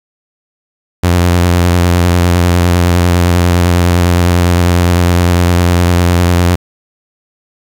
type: tone with vibrato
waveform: sawtooth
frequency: 87.7 Hz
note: F2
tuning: 8 cents sharp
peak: -3 dBFS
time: 1.03-6.56 s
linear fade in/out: 10 ms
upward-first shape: sine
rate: 9.9 Hz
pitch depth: 30 cents each way
effects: 7-bit